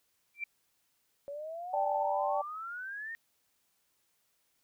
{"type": "tone with exponential growth", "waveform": "sine", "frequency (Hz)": 2349, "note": "D7", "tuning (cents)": 0, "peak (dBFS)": -30, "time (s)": [0.34, 0.44], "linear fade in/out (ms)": 5, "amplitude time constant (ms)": 21}
{"type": "exponential sweep", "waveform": "sine", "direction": "up", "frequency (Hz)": [558, 1864.7], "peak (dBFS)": -38, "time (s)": [1.28, 3.15], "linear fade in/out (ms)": 0}
{"type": "chord", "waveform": "sine", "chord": "D suspended fourth", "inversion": "none", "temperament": "equal", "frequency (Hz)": [587.3, 784, 880], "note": ["D5", "G5", "A5"], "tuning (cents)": [0, 0, 0], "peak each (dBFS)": [-33, -32, -35], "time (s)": [1.73, 2.42], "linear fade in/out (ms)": 10}
{"effects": ["white hiss -75 dBFS RMS until 4.63 s"]}